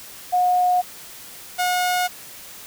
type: tone pair in turn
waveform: sine / sawtooth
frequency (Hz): 723 / 723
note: F#5 / F#5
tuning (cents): -40 / -40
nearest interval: unison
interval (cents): 0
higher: neither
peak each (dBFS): -15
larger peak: neither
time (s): 0.32-0.82 / 1.58-2.08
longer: neither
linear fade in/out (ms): 20
effects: white hiss -40 dBFS RMS until 2.66 s